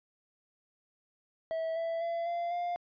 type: tone with pitch steps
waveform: triangle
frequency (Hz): 650 / 662.5 / 675.3 / 688.3 / 701.5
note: E5 / E5 / E5 / F5 / F5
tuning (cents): -24 / +9 / +42 / -25 / +8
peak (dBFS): -29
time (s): 1.51-2.76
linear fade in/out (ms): 0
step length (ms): 250
effects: resampled to 11025 Hz